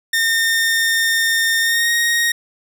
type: tone with pitch glide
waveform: sawtooth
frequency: 1822 to 1868.9 Hz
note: A#6 to A#6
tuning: -40 to +4 cents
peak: -11 dBFS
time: 0.13-2.32 s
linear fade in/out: 5 ms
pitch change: +44 cents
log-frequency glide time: 1.6-1.91 s
effects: none